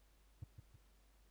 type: tone with echo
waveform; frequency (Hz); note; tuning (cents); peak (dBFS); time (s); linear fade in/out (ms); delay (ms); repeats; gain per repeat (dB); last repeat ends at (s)
triangle; 100; G2; +35; -40; 0.42-0.44; 5; 160; 2; -6; 0.76
effects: added 50 Hz sine -67 dBFS peak until 1.3 s + pink hiss -75 dBFS RMS until 1.3 s